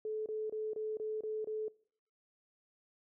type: tone bursts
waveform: sine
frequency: 432.8 Hz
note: A4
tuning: 29 cents flat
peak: -35 dBFS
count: 7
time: 0.05-1.682 s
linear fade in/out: 2 ms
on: 210 ms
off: 27 ms
effects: noise-tail reverb RT60 0.6 s tail -23 dB re dry